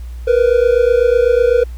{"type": "tone pair together", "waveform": "triangle", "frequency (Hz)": [470.4, 498.4], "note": ["A#4", "B4"], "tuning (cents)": [16, 16], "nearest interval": "minor second", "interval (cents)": 100, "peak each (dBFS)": -10, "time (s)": [0.27, 1.64], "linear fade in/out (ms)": 10, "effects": ["added 60 Hz sine -25 dBFS peak until 1.77 s", "pink hiss -48 dBFS RMS until 1.77 s"]}